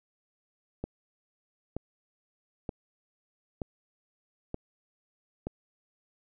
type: click train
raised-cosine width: 2 ms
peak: -20 dBFS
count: 6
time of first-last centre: 0.84-5.47 s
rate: 1.08 Hz
effects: none